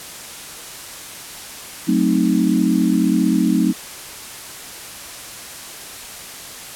sine chord, F# diminished seventh, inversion none, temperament equal, 185 / 220 / 261.6 / 311.1 Hz, F#3 / A3 / C4 / Eb4, 0 / 0 / 0 / 0 cents, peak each -19 dBFS, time 1.87-3.73 s, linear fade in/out 20 ms, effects white hiss -34 dBFS RMS until 6.75 s + low-pass 12000 Hz 12 dB/octave

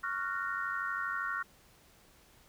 sine chord, Gb major seventh, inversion second, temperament just, 1110 / 1387.5 / 1480 / 1850 Hz, Db6 / F6 / Gb6 / Bb6, +2 / -12 / 0 / -14 cents, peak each -39 / -36 / -39 / -40 dBFS, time 0.03-1.43 s, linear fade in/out 10 ms, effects pink hiss -62 dBFS RMS until 2.48 s

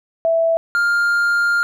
sine / triangle tone pair in turn, 659.3 / 1403.5 Hz, E5 / F6, 0 / +8 cents, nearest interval octave + minor second, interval 1308 cents, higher second, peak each -13 / -12 dBFS, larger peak second, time 0.25-0.57 / 0.75-1.63 s, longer second, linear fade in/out 0 ms, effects none

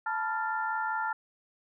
sine tone cluster, 878 / 963 / 1389 / 1771 Hz, A5 / B5 / F6 / A6, -4 / -44 / -10 / +11 cents, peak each -32 / -39 / -32 / -40 dBFS, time 0.06-1.13 s, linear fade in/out 5 ms, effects none

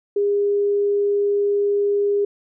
sine tone, 406.3 Hz, G#4, 38 cents flat, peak -16 dBFS, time 0.16-2.25 s, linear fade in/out 5 ms, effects none

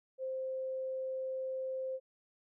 sine tone, 523.3 Hz, C5, in tune, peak -35 dBFS, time 0.18-2 s, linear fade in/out 50 ms, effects none

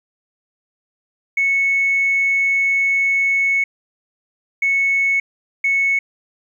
sine tone bursts at uneven times, 2206 Hz, C#7, 9 cents flat, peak -13 dBFS, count 3, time 1.37-3.64 / 4.62-5.2 / 5.64-5.99 s, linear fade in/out 5 ms, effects tanh soft clip ceiling -9 dBFS + 9-bit

